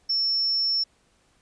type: tone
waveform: sine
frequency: 5400 Hz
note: E8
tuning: 41 cents sharp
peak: -21 dBFS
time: 0.09-0.84 s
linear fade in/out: 10 ms
effects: pink hiss -64 dBFS RMS until 1.41 s + resampled to 22050 Hz